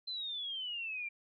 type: exponential sweep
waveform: sine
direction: down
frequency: 4119 to 2349 Hz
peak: -37 dBFS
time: 0.07-1.09 s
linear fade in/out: 10 ms
effects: none